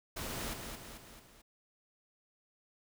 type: noise with echo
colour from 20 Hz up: pink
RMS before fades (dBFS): -40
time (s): 0.16-0.54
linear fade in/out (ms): 10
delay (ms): 220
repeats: 4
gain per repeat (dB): -5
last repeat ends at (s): 1.42
effects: none